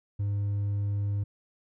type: tone with hard clipping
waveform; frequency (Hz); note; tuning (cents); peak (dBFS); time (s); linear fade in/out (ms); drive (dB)
sine; 101.3; G#2; -43; -27; 0.19-1.24; 10; 2
effects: none